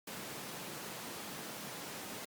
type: high-pass noise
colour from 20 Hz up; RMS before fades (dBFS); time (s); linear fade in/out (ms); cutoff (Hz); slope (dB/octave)
pink; -45; 0.07-2.25; 5; 140; 24
effects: Opus 48 kbps